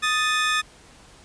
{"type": "tone pair together", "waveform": "25% pulse", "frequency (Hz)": [1244.5, 1760], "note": ["D#6", "A6"], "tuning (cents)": [0, 0], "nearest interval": "tritone", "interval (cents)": 600, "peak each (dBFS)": -19, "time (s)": [0.02, 0.62], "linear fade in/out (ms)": 20, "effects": ["pink hiss -50 dBFS RMS until 1.24 s", "resampled to 22050 Hz"]}